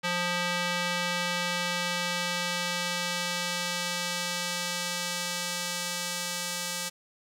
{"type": "tone with band-pass filter sweep", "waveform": "square", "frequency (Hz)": 176.5, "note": "F3", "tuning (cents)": 19, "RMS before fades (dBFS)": -31, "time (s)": [0.03, 6.9], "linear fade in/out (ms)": 20, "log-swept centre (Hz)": [2700, 7100], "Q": 0.71, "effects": []}